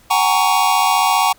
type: tone cluster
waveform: square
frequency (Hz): 749 / 824 / 925 / 1117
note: F#5 / G#5 / A#5 / C#6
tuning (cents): +21 / -14 / -14 / +13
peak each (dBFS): -19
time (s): 0.1-1.33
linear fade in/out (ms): 10
effects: pink hiss -50 dBFS RMS until 1.38 s